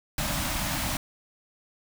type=band-stop noise; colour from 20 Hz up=pink; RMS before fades=-29 dBFS; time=0.18-0.97 s; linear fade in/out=2 ms; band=320 to 550 Hz; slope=96 dB/octave; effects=none